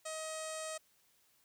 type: tone with low-pass filter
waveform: sawtooth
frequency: 632 Hz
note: D#5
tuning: 27 cents sharp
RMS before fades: -42 dBFS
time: 0.05-0.78 s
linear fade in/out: 10 ms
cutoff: 8200 Hz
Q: 5
effects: white hiss -71 dBFS RMS until 1.44 s